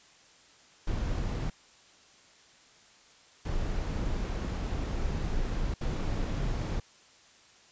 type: noise bursts at uneven times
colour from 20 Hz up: brown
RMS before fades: -31 dBFS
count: 3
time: 0.87-1.5 / 3.45-5.74 / 5.81-6.8 s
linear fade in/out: 5 ms
effects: white hiss -58 dBFS RMS until 7.71 s + resampled to 16000 Hz